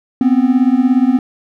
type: beating tone pair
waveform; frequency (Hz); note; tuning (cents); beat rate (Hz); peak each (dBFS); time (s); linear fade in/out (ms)
triangle; 246.9 / 263.9; B3 / C4; 0 / +15; 17; -10; 0.21-1.19; 2
effects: none